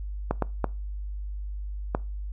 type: clicks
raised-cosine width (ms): 1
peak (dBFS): -10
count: 4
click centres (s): 0.31 / 0.423 / 0.643 / 1.949
effects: noise-tail reverb RT60 0.3 s tail -22 dB re dry + added 50 Hz sine -31 dBFS peak until 2.32 s